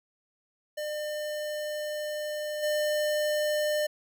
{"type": "tone with level steps", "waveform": "square", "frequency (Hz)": 602, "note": "D5", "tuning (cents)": 43, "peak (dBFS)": [-32, -26], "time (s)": [0.77, 3.87], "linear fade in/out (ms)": 10, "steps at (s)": 2.62, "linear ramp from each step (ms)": 20, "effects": []}